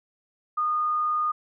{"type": "tone", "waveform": "sine", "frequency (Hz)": 1226, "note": "D#6", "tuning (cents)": -26, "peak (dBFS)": -22, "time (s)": [0.57, 1.32], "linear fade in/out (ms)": 10, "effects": []}